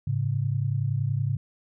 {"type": "tone pair together", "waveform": "sine", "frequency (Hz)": [107.33, 138], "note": ["A2", "C#3"], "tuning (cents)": [-43, -7], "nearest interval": "major third", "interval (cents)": 436, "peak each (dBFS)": -26, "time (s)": [0.07, 1.37], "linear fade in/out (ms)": 5, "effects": []}